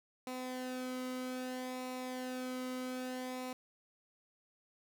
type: tone with flanger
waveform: sawtooth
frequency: 254.5 Hz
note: C4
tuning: 48 cents flat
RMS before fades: -41 dBFS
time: 0.27-3.53 s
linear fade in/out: 2 ms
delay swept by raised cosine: 0.62 to 1.18 ms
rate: 0.62 Hz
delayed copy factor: -0.55
effects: none